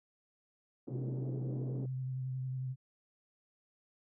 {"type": "band-pass noise", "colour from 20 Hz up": "white", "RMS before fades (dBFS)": -44, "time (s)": [0.87, 1.86], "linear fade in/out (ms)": 5, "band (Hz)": [190, 380], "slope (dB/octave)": 24}
{"type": "tone with vibrato", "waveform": "sine", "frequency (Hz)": 129.7, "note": "C3", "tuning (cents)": -15, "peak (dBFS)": -35, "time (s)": [0.89, 2.76], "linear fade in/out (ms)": 50, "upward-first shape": "sine", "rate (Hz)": 11, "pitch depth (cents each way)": 22}
{"effects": []}